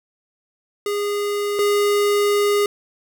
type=tone pair in turn; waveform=square; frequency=410 / 410 Hz; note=G#4 / G#4; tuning=-22 / -22 cents; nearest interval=unison; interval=0 cents; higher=neither; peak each=-21 / -16 dBFS; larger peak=second; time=0.86-1.59 / 1.59-2.66 s; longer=second; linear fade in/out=2 ms; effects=none